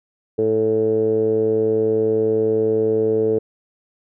10% pulse tone with low-pass filter, 110 Hz, A2, in tune, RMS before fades -18 dBFS, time 0.38-3.39 s, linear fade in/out 10 ms, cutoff 440 Hz, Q 7.1, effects none

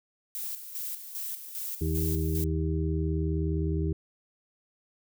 violet noise with tremolo, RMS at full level -35 dBFS, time 0.35-2.44 s, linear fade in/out 0 ms, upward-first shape square, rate 2.5 Hz, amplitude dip 60%
harmonic tone, 79.6 Hz, D#2, 40 cents sharp, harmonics 1 / 2 / 4 / 5, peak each -28 / -31 / -34 / -35 dBFS, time 1.81-3.93 s, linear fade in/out 5 ms
effects none

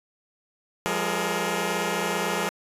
10% pulse tone cluster, 174.1 / 203.2 / 424 / 468.1 Hz, F3 / G#3 / G#4 / A#4, -5 / -38 / +36 / +7 cents, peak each -22 dBFS, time 0.86-2.49 s, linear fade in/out 0 ms, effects resampled to 32000 Hz

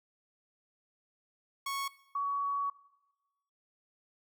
sawtooth / sine tone pair in turn, 1105 / 1126.3 Hz, C#6 / C#6, -6 / +27 cents, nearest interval unison, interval 33 cents, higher second, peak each -30 / -30 dBFS, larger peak neither, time 1.66-1.88 / 2.15-2.7 s, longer second, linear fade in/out 5 ms, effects noise-tail reverb RT60 1.0 s tail -18 dB re dry

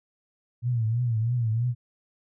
sine tone with vibrato, 116.54 Hz, A#2, in tune, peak -22 dBFS, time 0.62-1.75 s, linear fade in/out 50 ms, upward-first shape triangle, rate 3.1 Hz, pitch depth 130 cents each way, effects none

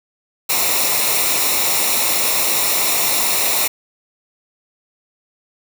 white noise with comb filter, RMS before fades -17 dBFS, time 0.49-3.68 s, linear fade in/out 10 ms, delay 0.63 ms, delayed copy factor -0.65, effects none

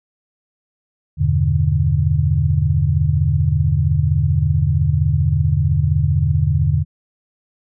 sine chord, E minor seventh, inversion none, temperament equal, 82.41 / 98 / 123.47 / 146.83 Hz, E2 / G2 / B2 / D3, 0 / 0 / 0 / 0 cents, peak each -18 / -20 / -21 / -17 dBFS, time 1.17-6.85 s, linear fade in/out 50 ms, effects none

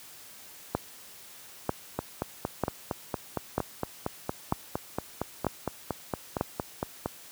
two click trains, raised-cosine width 1 ms, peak -11 / -14 dBFS, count 7 / 23, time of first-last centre 0.75-6.41 / 1.99-7.059 s, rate 1.06 / 4.34 Hz, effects white hiss -49 dBFS RMS until 7.31 s + high-pass 60 Hz 12 dB/octave

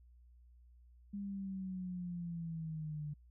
sine linear sweep, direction down, 202.7 to 146.83 Hz, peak -39 dBFS, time 1.13-3.14 s, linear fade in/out 10 ms, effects added 60 Hz sine -59 dBFS peak until 3.3 s

